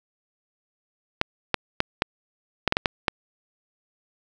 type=clicks; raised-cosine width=0.3 ms; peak=-3 dBFS; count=9; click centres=1.214 / 1.543 / 1.804 / 2.021 / 2.677 / 2.724 / 2.769 / 2.858 / 3.082 s; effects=none